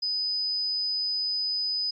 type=tone; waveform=sine; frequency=4998 Hz; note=D#8; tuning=7 cents sharp; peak=-25 dBFS; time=0.02-1.91 s; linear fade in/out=10 ms; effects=MP3 64 kbps